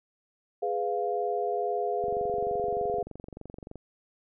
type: chord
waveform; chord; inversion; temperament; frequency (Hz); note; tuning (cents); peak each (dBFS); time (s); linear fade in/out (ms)
sine; F diminished; first; equal with one note detuned; 415.3 / 497.3 / 698.5; Ab4 / Cb5 / F5; 0 / +12 / 0; -30 / -33 / -30; 0.62-3.03; 10
type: click train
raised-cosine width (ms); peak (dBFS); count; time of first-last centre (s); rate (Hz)
2; -28; 41; 2.04-3.757; 23.3
effects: none